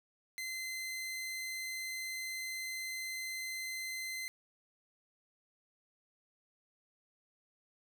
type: tone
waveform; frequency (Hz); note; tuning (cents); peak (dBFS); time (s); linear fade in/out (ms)
sawtooth; 2064; C7; -24; -35; 0.38-4.28; 0
effects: none